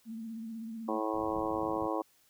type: tone with vibrato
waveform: sine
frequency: 225.1 Hz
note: A3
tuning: 40 cents sharp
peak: -38 dBFS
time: 0.05-1.01 s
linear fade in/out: 50 ms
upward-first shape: sine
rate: 16 Hz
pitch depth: 44 cents each way
type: harmonic tone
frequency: 108.9 Hz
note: A2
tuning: 17 cents flat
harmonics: 3 / 4 / 5 / 6 / 7 / 8 / 9 / 10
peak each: -35 / -39 / -37 / -43 / -39 / -44 / -39 / -40 dBFS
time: 0.88-2.02 s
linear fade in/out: 5 ms
type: low-pass noise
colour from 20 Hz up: white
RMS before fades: -48 dBFS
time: 1.13-1.88 s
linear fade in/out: 20 ms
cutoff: 250 Hz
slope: 96 dB/octave
effects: white hiss -67 dBFS RMS until 2.29 s